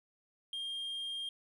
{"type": "tone", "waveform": "sine", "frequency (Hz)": 3212, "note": "G7", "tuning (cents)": 41, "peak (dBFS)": -34, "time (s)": [0.53, 1.29], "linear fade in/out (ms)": 2, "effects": ["tanh soft clip ceiling -36 dBFS", "12-bit"]}